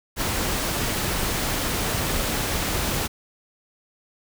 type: noise with ADSR envelope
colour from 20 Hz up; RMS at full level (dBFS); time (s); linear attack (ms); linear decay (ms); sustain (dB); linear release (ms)
pink; -23; 0.16-3.08; 57; 6; -2; 22
effects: none